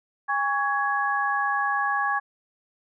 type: tone cluster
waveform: sine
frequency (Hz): 815 / 1121 / 1670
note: G#5 / C#6 / G#6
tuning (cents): -33 / +19 / +9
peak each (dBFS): -27 / -26 / -26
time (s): 0.28-2.2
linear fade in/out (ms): 20
effects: none